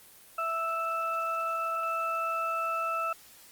harmonic tone, 659.3 Hz, E5, in tune, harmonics 1 / 2 / 4, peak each -36 / -29 / -39 dBFS, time 0.38-3.13 s, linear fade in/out 5 ms, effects white hiss -54 dBFS RMS until 3.51 s + Opus 24 kbps

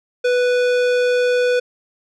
sine tone with tanh clipping, 493.9 Hz, B4, in tune, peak -16 dBFS, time 0.24-1.6 s, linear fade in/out 10 ms, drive 18 dB, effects none

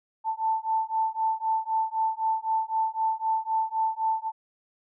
sine beating tone pair, 884 / 887.9 Hz, A5 / A5, +8 / +15 cents, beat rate 3.9 Hz, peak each -27 dBFS, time 0.24-4.32 s, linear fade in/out 50 ms, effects none

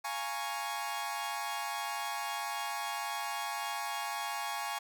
sawtooth chord, Bb minor seventh, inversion second, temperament equal, 698.5 / 830.6 / 932.3 / 1108.7 Hz, F5 / Ab5 / Bb5 / Db6, 0 / 0 / 0 / 0 cents, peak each -40 / -34 / -40 / -36 dBFS, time 0.04-4.79 s, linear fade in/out 10 ms, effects none

